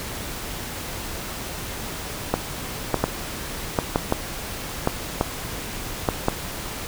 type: clicks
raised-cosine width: 1 ms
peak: -4 dBFS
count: 10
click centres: 2.34 / 2.943 / 3.04 / 3.788 / 3.959 / 4.124 / 4.874 / 5.211 / 6.088 / 6.284 s
effects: pink hiss -32 dBFS RMS until 6.87 s